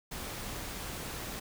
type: noise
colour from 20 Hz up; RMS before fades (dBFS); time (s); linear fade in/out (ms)
pink; -40; 0.11-1.4; 10
effects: none